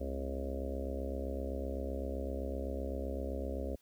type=harmonic tone with a mistuned harmonic; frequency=67.8 Hz; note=C#2; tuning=38 cents flat; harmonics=1 / 3 / 4 / 5 / 6 / 7 / 8 / 9 / 10; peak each=-38 / -46 / -44 / -51 / -45 / -49 / -43 / -47 / -53 dBFS; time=0-3.76 s; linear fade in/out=10 ms; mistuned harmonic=3; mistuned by=+65 cents; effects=white hiss -70 dBFS RMS until 3.81 s